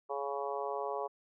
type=harmonic tone; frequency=140 Hz; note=C#3; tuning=18 cents sharp; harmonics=3 / 4 / 5 / 6 / 7 / 8; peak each=-39 / -40 / -41 / -42 / -42 / -43 dBFS; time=0.09-1.08 s; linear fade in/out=20 ms; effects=none